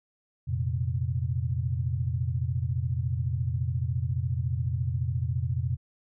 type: chord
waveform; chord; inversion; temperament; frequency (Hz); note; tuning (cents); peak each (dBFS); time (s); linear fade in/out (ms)
sine; F suspended fourth; none; equal; 87.31 / 116.54 / 130.81; F2 / Bb2 / C3; 0 / 0 / 0; -30; 0.47-5.77; 20
effects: none